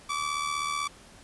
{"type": "tone with amplitude modulation", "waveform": "sawtooth", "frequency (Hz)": 1153, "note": "D6", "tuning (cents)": -32, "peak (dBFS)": -22, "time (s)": [0.09, 0.88], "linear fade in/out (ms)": 10, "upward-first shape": "sine", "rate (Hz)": 76, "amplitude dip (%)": 60, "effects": ["pink hiss -52 dBFS RMS until 1.23 s", "resampled to 24000 Hz"]}